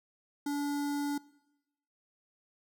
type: tone with notch filter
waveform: square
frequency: 287.9 Hz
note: D4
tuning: 34 cents flat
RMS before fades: -33 dBFS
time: 0.46-1.18 s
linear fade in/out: 5 ms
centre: 2600 Hz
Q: 1.1
effects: noise-tail reverb RT60 0.9 s tail -21 dB re dry